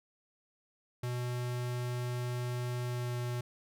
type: tone with pitch glide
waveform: square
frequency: 123 to 122.08 Hz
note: B2 to B2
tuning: -7 to -20 cents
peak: -34 dBFS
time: 1.03-3.41 s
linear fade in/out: 5 ms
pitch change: -13 cents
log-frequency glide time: 2.85-3.18 s
effects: none